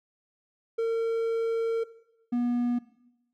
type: tone pair in turn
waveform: triangle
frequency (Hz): 455.9 / 242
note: A#4 / B3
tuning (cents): -39 / -35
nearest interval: major seventh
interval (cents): 1096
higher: first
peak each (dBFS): -22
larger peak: neither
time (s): 0.78-1.84 / 2.32-2.79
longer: first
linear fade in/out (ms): 10
effects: noise-tail reverb RT60 0.9 s tail -18 dB re dry